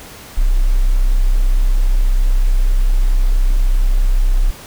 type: tone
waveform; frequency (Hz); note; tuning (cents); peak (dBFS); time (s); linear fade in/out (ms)
sine; 32.27; C1; -23; -9; 0.37-4.51; 10
effects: pink hiss -36 dBFS RMS until 4.66 s